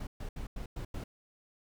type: noise bursts at uneven times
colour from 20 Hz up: brown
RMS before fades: -39 dBFS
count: 6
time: 0-0.07 / 0.2-0.29 / 0.36-0.47 / 0.56-0.66 / 0.76-0.85 / 0.94-1.04 s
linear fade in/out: 5 ms
effects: none